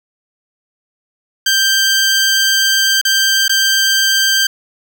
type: tone with dropouts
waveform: 15% pulse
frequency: 1573 Hz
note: G6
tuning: 6 cents sharp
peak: -4 dBFS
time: 1.46-4.47 s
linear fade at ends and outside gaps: 5 ms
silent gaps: 3.014-3.05 / 3.481-3.494 s
effects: none